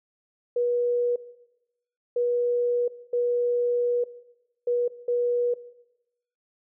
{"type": "tone bursts at uneven times", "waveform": "sine", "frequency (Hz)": 484, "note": "B4", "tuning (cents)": -35, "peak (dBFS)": -21, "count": 5, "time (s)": [[0.56, 1.16], [2.16, 2.88], [3.13, 4.04], [4.67, 4.88], [5.08, 5.54]], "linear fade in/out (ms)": 5, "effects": ["noise-tail reverb RT60 0.9 s tail -17 dB re dry"]}